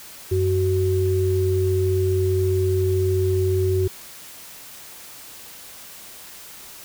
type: tone pair together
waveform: sine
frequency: 93.6 / 374.4 Hz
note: F#2 / F#4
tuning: +20 / +20 cents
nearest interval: 2 octaves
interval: 2400 cents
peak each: -20 dBFS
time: 0.31-3.88 s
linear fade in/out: 10 ms
effects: white hiss -41 dBFS RMS until 6.84 s